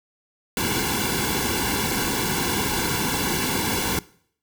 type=noise with comb filter; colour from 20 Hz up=pink; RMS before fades=-24 dBFS; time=0.57-3.99 s; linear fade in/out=2 ms; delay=1.6 ms; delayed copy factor=-1; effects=noise-tail reverb RT60 0.6 s tail -21 dB re dry